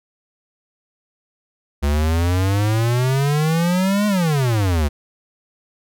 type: exponential two-way sweep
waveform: square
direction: up then down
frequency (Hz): 70.1 to 211.5 to 70.1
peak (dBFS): -16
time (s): 1.82-4.89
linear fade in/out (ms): 20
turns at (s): 4.07
effects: none